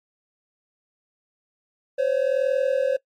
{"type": "tone pair together", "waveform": "triangle", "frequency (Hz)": [517, 558.1], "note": ["C5", "C#5"], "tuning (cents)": [-21, 12], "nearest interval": "minor second", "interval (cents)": 133, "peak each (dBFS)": -20, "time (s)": [1.98, 2.97], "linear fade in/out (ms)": 10, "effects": ["noise-tail reverb RT60 0.1 s tail -21 dB re dry", "MP3 64 kbps"]}